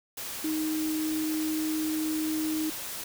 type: tone in noise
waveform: sine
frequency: 312.1 Hz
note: D#4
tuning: 5 cents sharp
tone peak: -27 dBFS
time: 0.44-2.7 s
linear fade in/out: 5 ms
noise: white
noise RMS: -37 dBFS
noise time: 0.17-3.04 s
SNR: +7 dB
effects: none